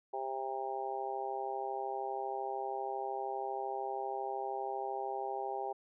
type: harmonic tone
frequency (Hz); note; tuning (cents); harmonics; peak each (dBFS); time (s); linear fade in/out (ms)
132.8; C3; +26; 3 / 4 / 5 / 6 / 7; -41 / -45 / -44 / -38 / -46; 0.13-5.73; 10
effects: none